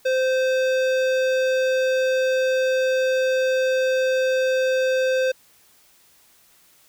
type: tone with hard clipping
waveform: sine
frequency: 519 Hz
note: C5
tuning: 14 cents flat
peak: -20 dBFS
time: 0.05-5.32 s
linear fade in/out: 10 ms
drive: 16 dB
effects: white hiss -56 dBFS RMS until 6.88 s